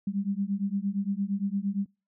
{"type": "beating tone pair", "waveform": "sine", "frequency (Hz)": [194.6, 203.3], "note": ["G3", "G#3"], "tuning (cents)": [-12, -37], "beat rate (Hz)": 8.7, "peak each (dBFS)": -30, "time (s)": [0.07, 1.86], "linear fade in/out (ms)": 5, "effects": ["noise-tail reverb RT60 0.3 s tail -24 dB re dry"]}